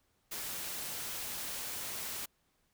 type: noise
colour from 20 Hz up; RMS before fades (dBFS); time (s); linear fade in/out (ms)
white; -40; 0.31-2.26; 10
effects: pink hiss -75 dBFS RMS until 2.73 s